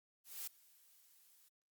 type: noise with ADSR envelope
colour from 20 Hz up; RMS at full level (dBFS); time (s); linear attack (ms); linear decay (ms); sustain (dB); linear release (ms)
blue; -43; 0.24-1.49; 230; 6; -24; 11
effects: Opus 48 kbps